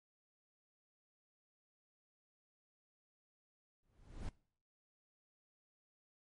brown noise with exponential growth, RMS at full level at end -40 dBFS, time 3.83-4.29 s, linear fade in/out 2 ms, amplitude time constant 99 ms, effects noise-tail reverb RT60 0.5 s tail -21 dB re dry + MP3 48 kbps

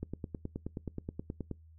click train, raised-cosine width 3 ms, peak -24 dBFS, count 15, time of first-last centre 0.03-1.513 s, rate 9.44 Hz, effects noise-tail reverb RT60 0.2 s tail -24 dB re dry + added 80 Hz sine -54 dBFS peak until 1.78 s

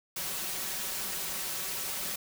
white noise with comb filter, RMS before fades -35 dBFS, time 0.16-2.16 s, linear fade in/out 5 ms, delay 5.3 ms, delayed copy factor +0.55, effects none

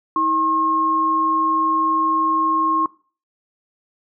sine tone pair together, 320 / 1076.3 Hz, D#4 / C6, +49 / +49 cents, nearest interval octave + major sixth, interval 2100 cents, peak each -24 / -16 dBFS, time 0.16-2.86 s, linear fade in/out 2 ms, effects noise-tail reverb RT60 0.4 s tail -21 dB re dry

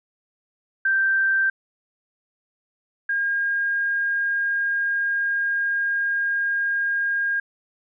sine tone pair in turn, 1568 / 1618.6 Hz, G6 / G#6, 0 / -45 cents, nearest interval minor second, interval 55 cents, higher second, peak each -17 / -20 dBFS, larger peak first, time 0.85-1.5 / 3.09-7.4 s, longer second, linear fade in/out 5 ms, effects none

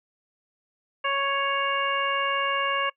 harmonic tone with a mistuned harmonic, 554.4 Hz, C#5, in tune, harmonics 1 / 2 / 3 / 4 / 5, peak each -31 / -26 / -30 / -32 / -30 dBFS, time 1.04-2.9 s, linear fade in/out 10 ms, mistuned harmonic 5, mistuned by +17 cents, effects noise-tail reverb RT60 0.1 s tail -23 dB re dry

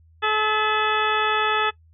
harmonic tone with a mistuned harmonic, 430 Hz, A4, 40 cents flat, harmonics 1 / 2 / 3 / 4 / 5 / 6 / 7 / 8, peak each -27 / -26 / -23 / -25 / -33 / -29 / -36 / -30 dBFS, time 0.22-1.71 s, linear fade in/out 20 ms, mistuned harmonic 5, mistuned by -110 cents, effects noise-tail reverb RT60 0.1 s tail -20 dB re dry + added 81 Hz sine -51 dBFS peak until 1.93 s

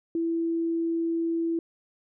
sine tone, 332.1 Hz, E4, 13 cents sharp, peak -24 dBFS, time 0.15-1.59 s, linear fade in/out 2 ms, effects none

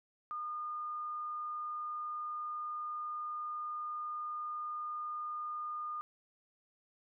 sine tone, 1218 Hz, D#6, 37 cents flat, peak -37 dBFS, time 0.31-6.01 s, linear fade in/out 0 ms, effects none

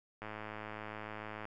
click train, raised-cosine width 0.5 ms, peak -28 dBFS, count 133, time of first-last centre 0.22-1.454 s, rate 107 Hz, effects none

